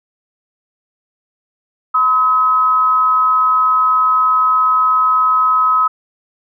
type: tone pair together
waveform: sine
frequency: 1012.8 / 1276 Hz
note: B5 / D#6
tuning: +43 / +43 cents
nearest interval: major third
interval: 400 cents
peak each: -19 / -10 dBFS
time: 1.94-5.88 s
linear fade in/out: 10 ms
effects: none